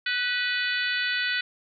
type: harmonic tone with a mistuned harmonic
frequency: 496.6 Hz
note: B4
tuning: 9 cents sharp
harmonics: 3 / 4 / 5 / 6 / 7 / 8 / 9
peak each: -28 / -30 / -32 / -34 / -35 / -36 / -37 dBFS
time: 0.06-1.41 s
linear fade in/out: 5 ms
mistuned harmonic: 4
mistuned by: -36 cents
effects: none